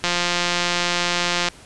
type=click train; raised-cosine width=0.2 ms; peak=-3 dBFS; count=254; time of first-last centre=0.04-1.486 s; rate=175 Hz; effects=pink hiss -45 dBFS RMS until 1.65 s + resampled to 24000 Hz